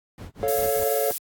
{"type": "noise with tremolo", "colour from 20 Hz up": "brown", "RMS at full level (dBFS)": -32, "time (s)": [0.18, 0.83], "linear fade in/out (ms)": 0, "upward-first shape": "sine", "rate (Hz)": 5, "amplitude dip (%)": 100}
{"type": "chord", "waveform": "triangle", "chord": "A augmented", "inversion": "none", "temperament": "equal", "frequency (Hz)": [440, 554.4, 698.5], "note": ["A4", "C#5", "E#5"], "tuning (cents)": [0, 0, 0], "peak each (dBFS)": [-23, -23, -26], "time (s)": [0.43, 1.11], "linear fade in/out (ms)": 0}
{"type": "noise", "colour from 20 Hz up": "violet", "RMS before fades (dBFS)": -28, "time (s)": [0.48, 1.18], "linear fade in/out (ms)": 0}
{"effects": ["high-pass 60 Hz 12 dB/octave", "AAC 64 kbps"]}